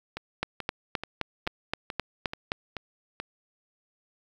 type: two click trains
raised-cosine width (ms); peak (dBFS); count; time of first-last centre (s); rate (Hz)
0.3; -18 / -11; 8 / 9; 0.17-3.2 / 0.43-2.519; 2.31 / 3.83
effects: 8-bit